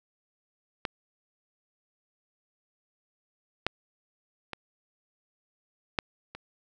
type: clicks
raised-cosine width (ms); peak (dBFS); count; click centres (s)
0.3; -13 / -9 / -19 / -9 / -24; 5; 0.852 / 3.666 / 4.533 / 5.988 / 6.35
effects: none